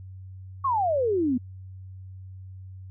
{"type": "exponential sweep", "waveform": "sine", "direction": "down", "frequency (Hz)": [1136, 236.4], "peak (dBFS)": -21, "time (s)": [0.64, 1.38], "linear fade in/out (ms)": 10, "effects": ["added 94 Hz sine -39 dBFS peak until 2.9 s"]}